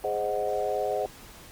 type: chord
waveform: sine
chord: Ab dominant seventh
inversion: none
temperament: equal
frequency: 415.3 / 523.3 / 622.3 / 740 Hz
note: Ab4 / C5 / Eb5 / Gb5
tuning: 0 / 0 / 0 / 0 cents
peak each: -31 dBFS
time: 0.04-1.06 s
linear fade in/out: 2 ms
effects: pink hiss -48 dBFS RMS until 1.51 s + Opus 32 kbps